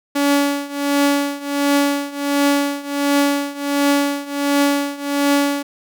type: tone with tremolo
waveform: sawtooth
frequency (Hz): 284.1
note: C#4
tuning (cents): +43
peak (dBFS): -8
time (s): 0.15-5.63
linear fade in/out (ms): 10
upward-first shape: triangle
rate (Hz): 1.4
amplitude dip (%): 90
effects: none